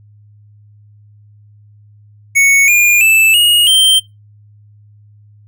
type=tone with pitch steps; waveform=square; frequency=2217 / 2418 / 2636 / 2875 / 3135 Hz; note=C#7 / D7 / E7 / F7 / G7; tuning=0 / +50 / -1 / +50 / -1 cents; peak=-7 dBFS; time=2.35-4 s; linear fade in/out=20 ms; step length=330 ms; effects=noise-tail reverb RT60 0.2 s tail -22 dB re dry + added 104 Hz sine -41 dBFS peak until 5.47 s